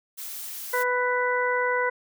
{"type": "noise", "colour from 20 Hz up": "blue", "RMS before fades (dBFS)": -36, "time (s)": [0.17, 0.84], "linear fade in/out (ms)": 20}
{"type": "harmonic tone", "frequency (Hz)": 495.5, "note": "B4", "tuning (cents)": 6, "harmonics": [1, 2, 3, 4], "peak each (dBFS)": [-26, -27, -28, -29], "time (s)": [0.73, 1.9], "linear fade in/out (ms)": 10}
{"effects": []}